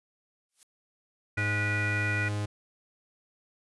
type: noise with exponential growth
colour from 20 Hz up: blue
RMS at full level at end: -49 dBFS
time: 0.49-0.63 s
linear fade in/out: 1 ms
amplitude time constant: 29 ms
type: tone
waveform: 45% pulse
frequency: 103.8 Hz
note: G#2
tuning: in tune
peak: -29 dBFS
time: 1.37-2.46 s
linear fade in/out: 10 ms
type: harmonic tone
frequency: 487.2 Hz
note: B4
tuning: 24 cents flat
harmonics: 3 / 4 / 5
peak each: -32 / -33 / -34 dBFS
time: 1.37-2.29 s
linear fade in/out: 10 ms
effects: resampled to 24000 Hz